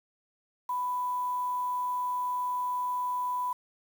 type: tone with quantisation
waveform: sine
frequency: 993 Hz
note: B5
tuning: 9 cents sharp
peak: -28 dBFS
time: 0.69-3.53 s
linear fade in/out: 5 ms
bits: 8
effects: none